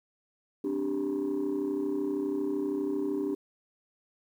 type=chord; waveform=sine; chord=C suspended second; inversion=none; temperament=just; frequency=261.6 / 294.3 / 392.4 Hz; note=C4 / D4 / G4; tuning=0 / +4 / +2 cents; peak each=-35 / -29 / -30 dBFS; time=0.64-3.35 s; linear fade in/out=5 ms; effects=tanh soft clip ceiling -24 dBFS + 10-bit